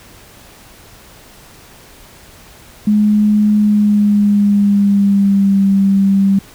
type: tone with pitch glide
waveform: sine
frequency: 210 to 195.94 Hz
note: G#3 to G3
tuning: +19 to -1 cents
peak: -8 dBFS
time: 2.87-6.39 s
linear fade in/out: 5 ms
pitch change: -120 cents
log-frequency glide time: 3.56-5.64 s
effects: pink hiss -41 dBFS RMS until 6.54 s